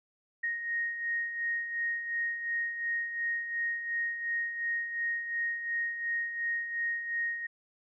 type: beating tone pair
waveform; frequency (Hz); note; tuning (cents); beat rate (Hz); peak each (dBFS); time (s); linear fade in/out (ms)
sine; 1864.7 / 1867.5; A#6 / A#6; 0 / +3; 2.8; -39 / -31; 0.43-7.47; 10
effects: none